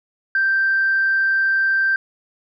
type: tone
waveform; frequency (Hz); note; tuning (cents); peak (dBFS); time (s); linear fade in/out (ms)
sine; 1568; G6; 0; -14; 0.35-1.96; 2
effects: tanh soft clip ceiling -10 dBFS